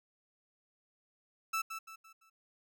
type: tone with echo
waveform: 30% pulse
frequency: 1318.5 Hz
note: E6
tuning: in tune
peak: -29 dBFS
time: 1.53-1.62 s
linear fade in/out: 10 ms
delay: 170 ms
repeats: 4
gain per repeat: -8 dB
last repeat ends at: 2.3 s
effects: none